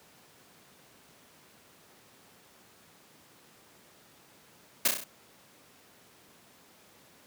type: noise with echo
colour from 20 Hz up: white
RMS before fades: -23 dBFS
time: 4.85-4.88 s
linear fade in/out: 5 ms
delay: 32 ms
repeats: 5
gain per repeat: -4 dB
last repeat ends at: 5.04 s
effects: pink hiss -58 dBFS RMS until 7.26 s + high-pass 150 Hz 12 dB/octave